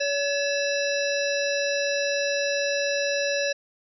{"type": "harmonic tone with a mistuned harmonic", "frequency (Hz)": 567, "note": "C#5", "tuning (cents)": 39, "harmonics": [1, 3, 5, 7, 9, 10], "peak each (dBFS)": [-25, -30, -32, -33, -35, -35], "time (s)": [0, 3.53], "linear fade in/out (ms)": 10, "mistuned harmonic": 5, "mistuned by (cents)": -120, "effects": []}